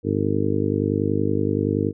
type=harmonic tone; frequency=50.6 Hz; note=G#1; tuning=44 cents flat; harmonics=2 / 3 / 4 / 5 / 6 / 7 / 8 / 9; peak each=-26 / -29 / -28 / -27 / -25 / -31 / -28 / -27 dBFS; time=0.03-1.93 s; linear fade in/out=50 ms; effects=none